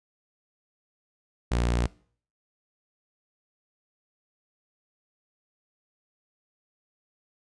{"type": "tone", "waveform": "sawtooth", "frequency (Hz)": 59.3, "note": "A#1", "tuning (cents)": 30, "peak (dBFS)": -19, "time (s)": [1.51, 1.87], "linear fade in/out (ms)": 10, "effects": ["noise-tail reverb RT60 0.5 s tail -22 dB re dry", "resampled to 22050 Hz"]}